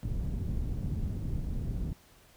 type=low-pass noise; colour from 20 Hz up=pink; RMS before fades=-33 dBFS; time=0.03-1.93 s; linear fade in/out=0 ms; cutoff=170 Hz; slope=12 dB/octave; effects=pink hiss -60 dBFS RMS until 2.36 s